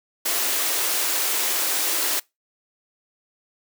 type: high-pass noise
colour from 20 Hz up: white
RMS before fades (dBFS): -23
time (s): 0.25-2.2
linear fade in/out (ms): 10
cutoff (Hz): 270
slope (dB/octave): 96
effects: noise-tail reverb RT60 0.2 s tail -24 dB re dry